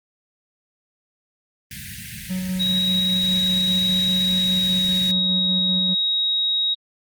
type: band-stop noise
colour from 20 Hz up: pink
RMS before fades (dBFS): -33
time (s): 1.71-5.11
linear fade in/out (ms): 2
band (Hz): 220 to 1600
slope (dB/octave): 96
type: tone with tremolo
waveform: triangle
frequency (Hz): 185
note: F#3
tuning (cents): 0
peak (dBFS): -20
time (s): 2.29-5.95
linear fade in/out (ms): 20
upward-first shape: square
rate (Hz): 5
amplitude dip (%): 25
type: tone with pitch glide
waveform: sine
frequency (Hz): 3818 to 3792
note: A#7 to A#7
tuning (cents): +41 to +29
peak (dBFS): -18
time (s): 2.59-6.75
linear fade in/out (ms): 20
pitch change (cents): -12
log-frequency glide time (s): 4.23-5.07
effects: high-pass 80 Hz 12 dB/octave + Opus 32 kbps